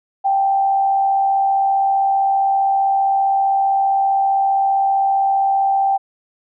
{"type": "tone with frequency modulation", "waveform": "sine", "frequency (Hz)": 784, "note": "G5", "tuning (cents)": 0, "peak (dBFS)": -13, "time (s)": [0.24, 5.98], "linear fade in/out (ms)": 20, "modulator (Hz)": 75.3, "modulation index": 0.29, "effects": []}